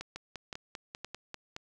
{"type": "two click trains", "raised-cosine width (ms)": 0.2, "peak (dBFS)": [-23, -22], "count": [7, 4], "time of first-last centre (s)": [[0.16, 1.343], [0.01, 1.564]], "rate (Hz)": [5.07, 1.93], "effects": []}